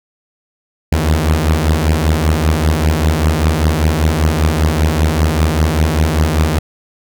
sawtooth beating tone pair, 75.5 / 80.6 Hz, D2 / E2, +48 / -38 cents, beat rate 5.1 Hz, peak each -10 dBFS, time 0.92-6.59 s, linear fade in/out 5 ms, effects none

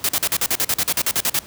white noise bursts, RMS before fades -19 dBFS, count 15, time 0.04-1.391 s, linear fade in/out 2 ms, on 49 ms, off 44 ms, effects pink hiss -42 dBFS RMS until 1.46 s + high-pass 60 Hz 12 dB/octave

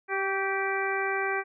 harmonic tone with a mistuned harmonic, 390 Hz, G4, 9 cents flat, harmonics 1 / 2 / 3 / 4 / 5 / 6, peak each -31 / -33 / -35 / -32 / -34 / -35 dBFS, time 0.08-1.44 s, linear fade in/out 50 ms, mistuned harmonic 3, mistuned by -26 cents, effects none

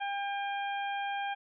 harmonic tone, 801 Hz, G5, 37 cents sharp, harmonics 1 / 2 / 3 / 4, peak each -33 / -39 / -43 / -45 dBFS, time 0-1.35 s, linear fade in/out 20 ms, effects none

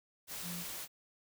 sine tone in noise, 174.61 Hz, F3, in tune, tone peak -42 dBFS, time 0.42-0.65 s, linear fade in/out 50 ms, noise white, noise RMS -43 dBFS, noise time 0.27-0.88 s, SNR -2 dB, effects none

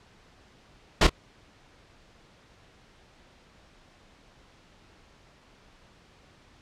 pink noise with echo, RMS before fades -17 dBFS, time 1.01-1.07 s, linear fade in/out 5 ms, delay 26 ms, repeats 1, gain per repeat -11 dB, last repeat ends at 1.096 s, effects pink hiss -57 dBFS RMS until 6.61 s + low-pass 5000 Hz 12 dB/octave

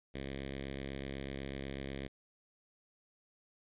5% pulse tone with notch filter, 68.1 Hz, C#2, 30 cents flat, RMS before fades -42 dBFS, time 0.14-2.08 s, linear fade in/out 10 ms, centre 870 Hz, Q 0.73, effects resampled to 8000 Hz

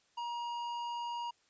sine tone with tanh clipping, 949 Hz, A#5, 31 cents sharp, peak -38 dBFS, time 0.17-1.31 s, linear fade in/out 10 ms, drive 12 dB, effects white hiss -71 dBFS RMS until 1.49 s + resampled to 16000 Hz

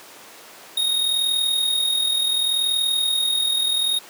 square tone with amplitude modulation, 3729 Hz, A#7, in tune, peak -17 dBFS, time 0.77-3.99 s, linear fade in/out 5 ms, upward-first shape sine, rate 40.7 Hz, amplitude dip 50%, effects pink hiss -42 dBFS RMS until 4.09 s + high-pass 400 Hz 12 dB/octave

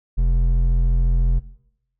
sine tone with hard clipping, 42.9 Hz, F1, 30 cents flat, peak -16 dBFS, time 0.17-1.4 s, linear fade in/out 20 ms, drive 7 dB, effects noise-tail reverb RT60 0.8 s tail -18 dB re dry

